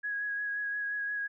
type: tone with vibrato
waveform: sine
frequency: 1661.2 Hz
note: G#6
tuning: in tune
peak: -31 dBFS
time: 0.03-1.28 s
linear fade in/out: 20 ms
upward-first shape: sine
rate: 5.7 Hz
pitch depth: 18 cents each way
effects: none